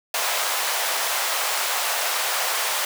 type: high-pass noise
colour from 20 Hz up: pink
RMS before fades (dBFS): -24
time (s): 0.14-2.85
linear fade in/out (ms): 2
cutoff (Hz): 630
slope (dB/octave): 24
effects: none